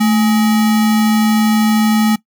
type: tone with sample-and-hold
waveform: sine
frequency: 218.6 Hz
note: A3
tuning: 11 cents flat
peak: -9 dBFS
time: 0-2.16 s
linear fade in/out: 10 ms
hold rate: 1050 Hz
effects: noise-tail reverb RT60 0.1 s tail -19 dB re dry